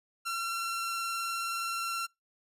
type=tone with vibrato; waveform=sawtooth; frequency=1361 Hz; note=F6; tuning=45 cents flat; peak=-28 dBFS; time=0.25-2.07 s; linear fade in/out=20 ms; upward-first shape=sine; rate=19 Hz; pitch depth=11 cents each way; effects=noise-tail reverb RT60 0.2 s tail -26 dB re dry + resampled to 32000 Hz